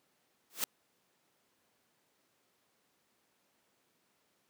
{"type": "noise with exponential growth", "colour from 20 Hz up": "white", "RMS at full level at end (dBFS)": -29, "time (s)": [0.5, 0.64], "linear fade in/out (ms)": 1, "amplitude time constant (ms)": 29, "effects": ["pink hiss -74 dBFS RMS until 4.49 s", "high-pass 200 Hz 12 dB/octave"]}